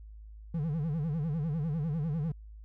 triangle tone with vibrato, 155.3 Hz, D#3, 3 cents flat, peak -27 dBFS, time 0.54-2.32 s, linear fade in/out 5 ms, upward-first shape sine, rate 10 Hz, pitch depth 160 cents each way, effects added 53 Hz sine -45 dBFS peak until 2.64 s

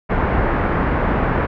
pink low-pass noise, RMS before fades -18 dBFS, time 0.09-1.47 s, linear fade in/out 20 ms, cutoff 1800 Hz, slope 24 dB/octave, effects none

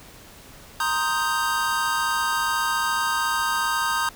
square chord, C minor seventh, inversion third, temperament equal, 932.3 / 1046.5 / 1244.5 / 1568 Hz, Bb5 / C6 / Eb6 / G6, 0 / 0 / 0 / 0 cents, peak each -28 / -31 / -27 / -27 dBFS, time 0.8-4.09 s, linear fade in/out 2 ms, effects pink hiss -46 dBFS RMS until 4.15 s

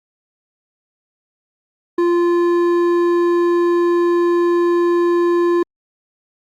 triangle tone with hard clipping, 346.5 Hz, F4, 14 cents flat, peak -14 dBFS, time 1.98-5.63 s, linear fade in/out 5 ms, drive 12 dB, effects Opus 32 kbps

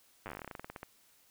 slowing click train, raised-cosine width 0.5 ms, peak -27 dBFS, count 20, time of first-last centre 0.26-0.831 s, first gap 9 ms, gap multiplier 1.12, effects white hiss -66 dBFS RMS until 1.3 s

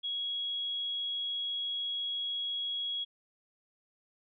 sine tone, 3322 Hz, G#7, in tune, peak -32 dBFS, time 0.03-3.05 s, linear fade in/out 20 ms, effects none

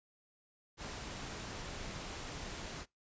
pink noise, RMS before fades -44 dBFS, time 0.77-2.86 s, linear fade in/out 50 ms, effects noise-tail reverb RT60 0.2 s tail -24 dB re dry + resampled to 16000 Hz

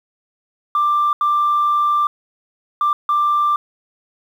sine tone bursts at uneven times, 1182 Hz, D6, 11 cents sharp, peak -12 dBFS, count 4, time 0.75-1.13 / 1.21-2.07 / 2.81-2.93 / 3.09-3.56 s, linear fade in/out 2 ms, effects tanh soft clip ceiling -10 dBFS + 8-bit

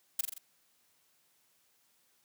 blue noise with echo, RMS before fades -29 dBFS, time 0.19-0.21 s, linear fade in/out 5 ms, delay 43 ms, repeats 4, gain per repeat -4 dB, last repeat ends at 0.382 s, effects white hiss -71 dBFS RMS until 2.24 s + high-pass 100 Hz 12 dB/octave

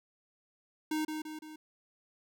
square tone with echo, 309.6 Hz, D#4, 9 cents flat, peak -31 dBFS, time 0.91-1.05 s, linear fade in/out 5 ms, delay 170 ms, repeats 3, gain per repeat -5 dB, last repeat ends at 1.56 s, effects none

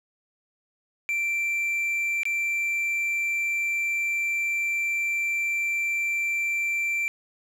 triangle tone with dropouts, 2349 Hz, D7, in tune, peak -22 dBFS, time 1.09-7.08 s, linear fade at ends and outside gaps 0 ms, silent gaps 2.233-2.254 s, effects 9-bit

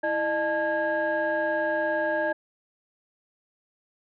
sine tone cluster, 327.7 / 610 / 875 / 1639 Hz, E4 / D#5 / A5 / G#6, -10 / -34 / -10 / -23 cents, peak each -32 / -25 / -31 / -28 dBFS, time 0.03-2.33 s, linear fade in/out 10 ms, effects tanh soft clip ceiling -16 dBFS

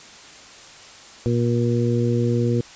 harmonic tone, 119.1 Hz, A#2, 38 cents sharp, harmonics 1 / 2 / 3 / 4, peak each -20 / -23 / -25 / -26 dBFS, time 1.26-2.61 s, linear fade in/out 0 ms, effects white hiss -43 dBFS RMS until 2.75 s + resampled to 16000 Hz

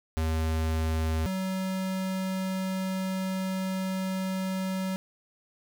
square tone pair in turn, 79.9 / 188.83 Hz, D#2 / F#3, +47 / +36 cents, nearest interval octave + minor third, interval 1489 cents, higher second, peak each -26 / -29 dBFS, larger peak first, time 0.17-1.26 / 1.26-4.96 s, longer second, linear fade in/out 0 ms, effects none

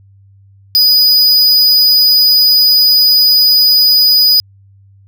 square tone, 4955 Hz, D#8, 8 cents flat, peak -6 dBFS, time 0.75-4.4 s, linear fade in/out 0 ms, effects added 98 Hz sine -41 dBFS peak until 5.07 s

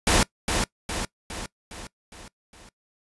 pink noise with echo, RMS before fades -19 dBFS, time 0.07-0.23 s, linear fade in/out 2 ms, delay 410 ms, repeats 6, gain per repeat -5 dB, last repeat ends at 2.69 s, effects noise-tail reverb RT60 0.1 s tail -22 dB re dry + resampled to 24000 Hz

